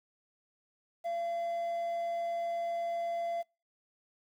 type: tone with quantisation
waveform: triangle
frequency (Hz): 682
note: F5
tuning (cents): -41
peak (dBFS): -30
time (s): 1.04-3.43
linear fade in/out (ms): 20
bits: 10
effects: noise-tail reverb RT60 0.3 s tail -26 dB re dry